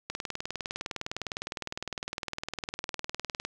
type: click train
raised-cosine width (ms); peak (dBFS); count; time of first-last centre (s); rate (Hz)
0.2; -16; 67; 0.1-3.45; 19.7
effects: none